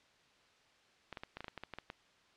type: clicks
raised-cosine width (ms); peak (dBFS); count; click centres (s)
0.3; -27; 12; 1.127 / 1.172 / 1.235 / 1.37 / 1.406 / 1.444 / 1.482 / 1.577 / 1.636 / 1.737 / 1.786 / 1.901
effects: white hiss -67 dBFS RMS until 2.36 s + low-pass 4000 Hz 12 dB/octave